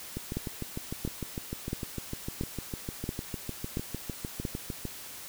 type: two click trains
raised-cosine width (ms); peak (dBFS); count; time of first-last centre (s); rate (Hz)
3; -18 / -21; 7 / 32; 0.37-4.452 / 0.17-4.853; 1.47 / 6.62
effects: white hiss -44 dBFS RMS until 5.28 s